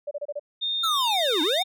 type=tone bursts; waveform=sine; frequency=582 Hz; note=D5; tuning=16 cents flat; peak=-27 dBFS; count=5; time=0.07-0.396 s; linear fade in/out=10 ms; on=42 ms; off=29 ms
type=tone; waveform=sine; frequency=3654 Hz; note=A#7; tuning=35 cents flat; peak=-24 dBFS; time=0.61-1.64 s; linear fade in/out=20 ms
type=linear two-way sweep; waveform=square; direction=down then up; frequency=1374 to 284.6 to 782 Hz; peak=-24 dBFS; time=0.83-1.63 s; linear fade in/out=10 ms; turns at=1.42 s
effects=none